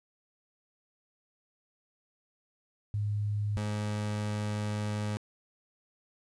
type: tone pair in turn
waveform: sine / 30% pulse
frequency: 103.83 / 105.1 Hz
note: G#2 / G#2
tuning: 0 / +21 cents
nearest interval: unison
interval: 21 cents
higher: second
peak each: -28 dBFS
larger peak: neither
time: 2.94-3.57 / 3.57-5.17 s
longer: second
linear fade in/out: 0 ms
effects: resampled to 22050 Hz + 11-bit